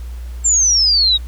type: exponential sweep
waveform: sine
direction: down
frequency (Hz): 7459 to 3742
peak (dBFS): -10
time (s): 0.44-1.18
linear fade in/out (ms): 20
effects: added 60 Hz sine -25 dBFS peak until 1.27 s + pink hiss -46 dBFS RMS until 1.27 s